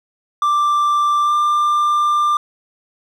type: tone with pitch glide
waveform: triangle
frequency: 1178 to 1191 Hz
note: D6 to D6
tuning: +5 to +24 cents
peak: -11 dBFS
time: 0.42-2.37 s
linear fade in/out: 2 ms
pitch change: +19 cents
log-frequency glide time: 1.23-1.33 s
effects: none